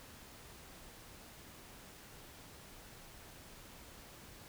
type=silence; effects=pink hiss -55 dBFS RMS until 4.48 s